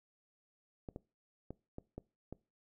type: clicks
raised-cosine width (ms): 2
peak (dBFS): -30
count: 6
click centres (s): 0.888 / 0.961 / 1.506 / 1.784 / 1.98 / 2.326
effects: noise-tail reverb RT60 0.3 s tail -22 dB re dry